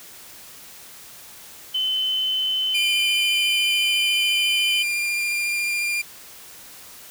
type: tone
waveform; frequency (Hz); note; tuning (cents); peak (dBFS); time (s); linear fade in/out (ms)
sine; 3047; G7; -50; -20; 1.74-4.83; 10
type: tone with vibrato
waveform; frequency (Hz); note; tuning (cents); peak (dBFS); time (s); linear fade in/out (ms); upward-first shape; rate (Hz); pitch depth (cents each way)
40% pulse; 2398; D7; +36; -21; 2.74-6.02; 10; sine; 14; 10
effects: white hiss -43 dBFS RMS until 7.1 s